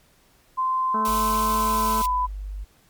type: tone with pitch glide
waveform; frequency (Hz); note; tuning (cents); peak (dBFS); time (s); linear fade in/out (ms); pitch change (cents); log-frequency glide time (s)
sine; 1037 to 998.8; C6 to B5; -16 to +19; -20; 0.57-2.27; 20; -65; 1.51-2.13
type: harmonic tone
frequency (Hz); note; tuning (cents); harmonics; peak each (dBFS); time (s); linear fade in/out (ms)
218.9; A3; -9; 1 / 2 / 3 / 4 / 5 / 6 / 7; -29 / -34 / -38 / -38 / -40 / -37 / -42; 0.94-2.02; 5
type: high-pass noise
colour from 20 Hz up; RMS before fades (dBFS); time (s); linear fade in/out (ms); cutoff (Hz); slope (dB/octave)
white; -32; 1.05-2.06; 2; 2100; 96
type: tone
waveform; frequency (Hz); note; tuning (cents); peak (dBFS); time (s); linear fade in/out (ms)
sine; 49.44; G1; +15; -29; 1.07-2.65; 20
effects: pink hiss -59 dBFS RMS until 2.89 s + MP3 96 kbps